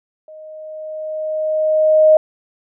sine tone with level ramp, 622.3 Hz, D#5, in tune, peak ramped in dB -35 to -5 dBFS, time 0.28-2.17 s, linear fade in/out 2 ms, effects none

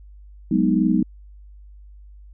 sine chord, G# minor seventh, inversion third, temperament equal, 185 / 207.7 / 246.9 / 311.1 Hz, F#3 / G#3 / B3 / D#4, 0 / 0 / 0 / 0 cents, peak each -21 dBFS, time 0.51-1.03 s, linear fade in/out 5 ms, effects added 50 Hz sine -41 dBFS peak until 2.33 s

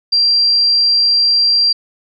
sine tone, 4734 Hz, D8, 13 cents sharp, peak -9 dBFS, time 0.12-1.73 s, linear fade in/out 10 ms, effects none

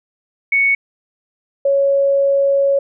sine tone pair in turn, 2220 / 555 Hz, C#7 / C#5, +2 / +2 cents, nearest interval 2 octaves, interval 2400 cents, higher first, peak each -11 dBFS, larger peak neither, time 0.52-0.75 / 1.65-2.79 s, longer second, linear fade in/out 5 ms, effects none

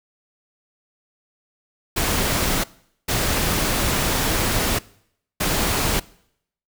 pink noise bursts at uneven times, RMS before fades -21 dBFS, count 3, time 1.96-2.64 / 3.08-4.79 / 5.4-6 s, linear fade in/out 10 ms, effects noise-tail reverb RT60 0.7 s tail -22 dB re dry

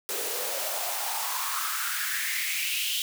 white noise with high-pass filter sweep, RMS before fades -30 dBFS, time 0.09-3.02 s, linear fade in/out 0 ms, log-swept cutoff 400 to 3200 Hz, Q 5, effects none

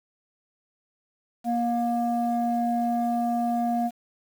sine tone pair together, 237 / 710.2 Hz, A#3 / F5, +29 / +29 cents, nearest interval octave + perfect fifth, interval 1900 cents, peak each -24 dBFS, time 1.44-3.91 s, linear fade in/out 50 ms, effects tanh soft clip ceiling -17 dBFS + 8-bit

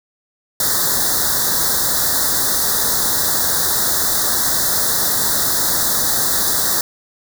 white band-stop noise, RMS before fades -17 dBFS, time 0.6-6.81 s, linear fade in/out 2 ms, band 1900 to 3600 Hz, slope 96 dB/octave, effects none

